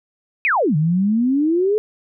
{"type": "exponential two-way sweep", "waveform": "sine", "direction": "down then up", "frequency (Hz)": [2627, 146.83, 436.7], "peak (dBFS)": -14, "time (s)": [0.45, 1.78], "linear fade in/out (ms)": 0, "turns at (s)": 0.76, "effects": []}